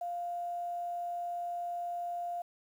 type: tone with quantisation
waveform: sine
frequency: 698.5 Hz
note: F5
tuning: in tune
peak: -34 dBFS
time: 0.01-2.42 s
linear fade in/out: 5 ms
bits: 10
effects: none

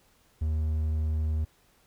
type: tone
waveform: triangle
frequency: 77.78 Hz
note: D#2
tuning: in tune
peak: -23 dBFS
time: 0.41-1.45 s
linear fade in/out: 10 ms
effects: pink hiss -64 dBFS RMS until 1.86 s

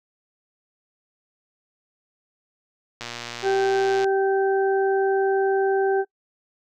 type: click train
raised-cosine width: 0.2 ms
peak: -15 dBFS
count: 124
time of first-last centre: 3.01-4.044 s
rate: 119 Hz
type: harmonic tone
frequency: 388.5 Hz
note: G4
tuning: 16 cents flat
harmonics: 1 / 2 / 4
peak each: -19 / -25 / -31 dBFS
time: 3.42-6.05 s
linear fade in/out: 50 ms
effects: noise-tail reverb RT60 0.1 s tail -24 dB re dry

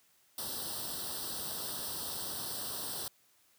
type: noise with comb filter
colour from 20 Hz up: white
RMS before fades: -39 dBFS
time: 0.38-3.08 s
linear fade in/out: 2 ms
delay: 0.22 ms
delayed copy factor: +0.9
effects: white hiss -68 dBFS RMS until 3.58 s + high-pass 60 Hz 12 dB/octave

